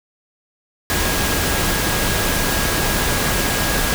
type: tone in noise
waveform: sine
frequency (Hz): 1643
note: G#6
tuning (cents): -19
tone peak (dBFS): -28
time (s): 0.9-3.94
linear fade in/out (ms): 0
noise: pink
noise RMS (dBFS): -19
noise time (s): 0.9-3.94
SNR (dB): -12
effects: none